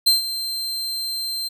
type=tone with ADSR envelope; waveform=40% pulse; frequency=4135 Hz; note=C8; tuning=21 cents flat; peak=-10 dBFS; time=0.06-1.49 s; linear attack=13 ms; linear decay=140 ms; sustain=-13 dB; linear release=18 ms; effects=none